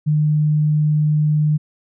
sine tone, 151.5 Hz, D#3, 46 cents flat, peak -13 dBFS, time 0.06-1.58 s, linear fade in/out 20 ms, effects none

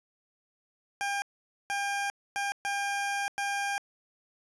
20% pulse tone bursts at uneven times, 802 Hz, G5, 39 cents sharp, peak -24 dBFS, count 5, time 1.01-1.22 / 1.7-2.1 / 2.36-2.52 / 2.65-3.28 / 3.38-3.78 s, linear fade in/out 0 ms, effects resampled to 22050 Hz + 10-bit

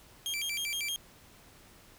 sawtooth tone with vibrato, 2747 Hz, F7, 29 cents flat, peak -29 dBFS, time 0.26-0.96 s, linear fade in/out 0 ms, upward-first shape square, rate 6.4 Hz, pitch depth 280 cents each way, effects pink hiss -57 dBFS RMS until 1.98 s

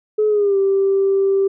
sine tone with pitch glide, 426.3 to 390.9 Hz, G#4 to G4, +45 to -5 cents, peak -12 dBFS, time 0.18-1.48 s, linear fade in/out 10 ms, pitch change -150 cents, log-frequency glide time 0.28-0.57 s, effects tanh soft clip ceiling -8 dBFS

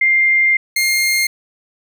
sine / sawtooth tone pair in turn, 2104 / 2121 Hz, C7 / C7, +9 / +23 cents, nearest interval unison, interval 14 cents, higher second, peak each -10 dBFS, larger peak neither, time 0.01-0.57 / 0.76-1.27 s, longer first, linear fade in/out 5 ms, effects none

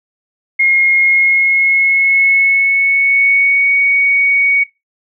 sine tone with pitch glide, 2147 to 2238 Hz, C7 to C#7, +44 to +16 cents, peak -8 dBFS, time 0.59-4.64 s, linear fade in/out 10 ms, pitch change +72 cents, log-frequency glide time 0.94-3.74 s, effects noise-tail reverb RT60 0.2 s tail -17 dB re dry

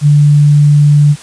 sine tone, 146.7 Hz, D3, 2 cents flat, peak -3 dBFS, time 0.01-1.16 s, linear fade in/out 50 ms, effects white hiss -33 dBFS RMS until 1.22 s + resampled to 22050 Hz

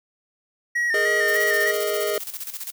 triangle tone with vibrato, 1864.7 Hz, A#6, in tune, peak -18 dBFS, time 0.75-1.72 s, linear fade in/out 10 ms, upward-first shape square, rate 3.3 Hz, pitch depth 40 cents each way
square chord, Ab suspended second, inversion none, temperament equal, 415.3 / 466.2 / 622.3 Hz, Ab4 / Bb4 / Eb5, 0 / 0 / 0 cents, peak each -26 / -30 / -27 dBFS, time 0.94-2.18 s, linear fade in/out 2 ms
blue noise with tremolo, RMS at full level -31 dBFS, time 1.27-2.72 s, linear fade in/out 20 ms, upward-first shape square, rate 15 Hz, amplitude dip 70%
effects none

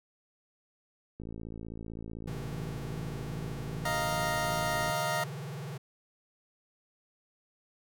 click train, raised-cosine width 3 ms, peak -29 dBFS, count 207, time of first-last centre 1.2-4.898 s, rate 55.7 Hz
square tone with vibrato, 143.6 Hz, D3, 39 cents flat, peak -38 dBFS, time 2.27-5.78 s, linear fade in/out 10 ms, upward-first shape sine, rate 20 Hz, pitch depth 280 cents each way
25% pulse chord, Eb suspended second, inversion none, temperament equal, 622.3 / 698.5 / 932.3 Hz, Eb5 / F5 / Bb5, 0 / 0 / 0 cents, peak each -30 / -30 / -31 dBFS, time 3.85-5.24 s, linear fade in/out 5 ms
effects none

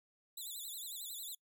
5% pulse tone with vibrato, 3729 Hz, A#7, in tune, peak -36 dBFS, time 0.37-1.35 s, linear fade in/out 5 ms, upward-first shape sine, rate 11 Hz, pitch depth 160 cents each way, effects noise-tail reverb RT60 0.1 s tail -25 dB re dry

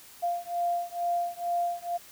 sine beating tone pair, 695 / 697.2 Hz, F5 / F5, -9 / -3 cents, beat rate 2.2 Hz, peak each -30 / -30 dBFS, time 0.22-1.98 s, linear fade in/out 20 ms, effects white hiss -51 dBFS RMS until 2.11 s

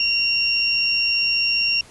sine tone pair together, 2763 / 5518 Hz, F7 / F8, -19 / -22 cents, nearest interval octave, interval 1197 cents, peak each -20 dBFS, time 0-1.81 s, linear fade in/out 2 ms, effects pink hiss -46 dBFS RMS until 1.9 s + resampled to 24000 Hz

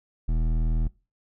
triangle tone with hard clipping, 40.02 Hz, D#1, 50 cents sharp, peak -23 dBFS, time 0.28-0.88 s, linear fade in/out 10 ms, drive 16 dB, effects noise-tail reverb RT60 0.3 s tail -22 dB re dry

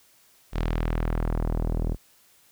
sawtooth tone with low-pass filter sweep, 40.33 Hz, E1, 37 cents flat, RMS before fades -26 dBFS, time 0.52-1.97 s, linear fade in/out 50 ms, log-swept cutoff 4300 to 460 Hz, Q 0.87, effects white hiss -59 dBFS RMS until 2.51 s

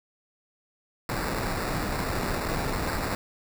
pink noise with sample-and-hold, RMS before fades -29 dBFS, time 1.09-3.15 s, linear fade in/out 2 ms, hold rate 3150 Hz, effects none

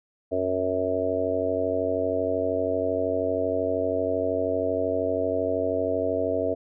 harmonic tone, 92.8 Hz, F#2, 6 cents sharp, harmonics 1 / 3 / 4 / 5 / 6 / 7, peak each -38 / -31 / -34 / -28 / -30 / -27 dBFS, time 0.31-6.55 s, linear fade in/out 20 ms, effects none

